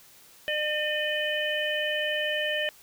harmonic tone with a mistuned harmonic, 604 Hz, D5, 48 cents sharp, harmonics 1 / 3 / 4 / 5, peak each -30 / -30 / -35 / -31 dBFS, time 0.48-2.69 s, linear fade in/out 0 ms, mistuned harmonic 4, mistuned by +47 cents, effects white hiss -54 dBFS RMS until 2.82 s

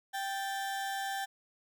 35% pulse tone pair together, 784 / 1760 Hz, G5 / A6, 0 / 0 cents, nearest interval octave + major second, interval 1400 cents, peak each -33 / -39 dBFS, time 0.13-1.26 s, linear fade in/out 20 ms, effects none

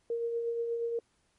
sine tone with tremolo, 466.2 Hz, A#4, in tune, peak -28 dBFS, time 0.1-0.99 s, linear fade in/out 2 ms, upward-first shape triangle, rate 8.4 Hz, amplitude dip 40%, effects pink hiss -72 dBFS RMS until 1.38 s + MP3 48 kbps

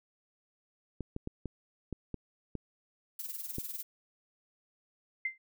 clicks, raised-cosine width 3 ms, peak -24 dBFS, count 8, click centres 1.007 / 1.164 / 1.274 / 1.457 / 1.927 / 2.143 / 2.553 / 3.584 s
violet noise with tremolo, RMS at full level -38 dBFS, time 3.19-3.83 s, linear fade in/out 5 ms, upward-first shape sine, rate 20 Hz, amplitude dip 70%
sine tone with exponential decay, 2083 Hz, C7, 8 cents flat, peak -27 dBFS, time 5.25-5.38 s, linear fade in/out 5 ms, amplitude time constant 27 ms
effects none

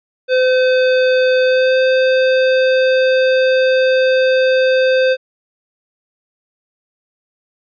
square tone with pitch glide, 512 to 518.5 Hz, C5 to C5, -38 to -16 cents, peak -11 dBFS, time 0.28-5.17 s, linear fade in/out 50 ms, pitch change +22 cents, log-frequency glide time 1.45-1.77 s, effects resampled to 11025 Hz

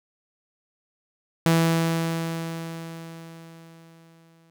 sawtooth tone with exponential decay, 164.81 Hz, E3, in tune, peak -12 dBFS, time 1.46-4.5 s, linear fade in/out 0 ms, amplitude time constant 660 ms, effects none

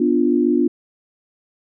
sine chord, B diminished, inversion none, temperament equal, 246.9 / 293.7 / 349.2 Hz, B3 / D4 / F4, 0 / 0 / 0 cents, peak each -18 dBFS, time 0-0.68 s, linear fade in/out 5 ms, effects none

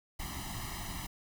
pink noise with comb filter, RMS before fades -40 dBFS, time 0.19-1.07 s, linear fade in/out 10 ms, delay 1 ms, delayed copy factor +0.95, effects none

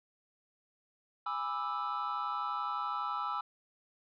triangle chord, E dominant seventh, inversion first, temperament just, 824.1 / 988.9 / 1186.7 / 1318.5 Hz, G#5 / B5 / D6 / E6, -14 / +2 / +18 / 0 cents, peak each -39 / -38 / -39 / -34 dBFS, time 1.26-3.41 s, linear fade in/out 5 ms, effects resampled to 11025 Hz

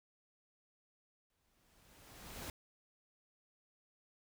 pink noise with exponential growth, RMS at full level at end -44 dBFS, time 1.3-2.5 s, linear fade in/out 1 ms, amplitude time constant 260 ms, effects none

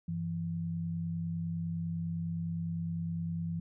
sine tone pair together, 97.4 / 167.26 Hz, G2 / E3, -11 / +26 cents, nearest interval major sixth, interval 937 cents, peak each -40 / -33 dBFS, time 0.08-3.6 s, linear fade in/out 5 ms, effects none

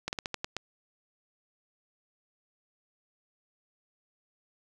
slowing click train, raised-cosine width 0.2 ms, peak -15 dBFS, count 7, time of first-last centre 0.08-0.567 s, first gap 49 ms, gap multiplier 1.2, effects none

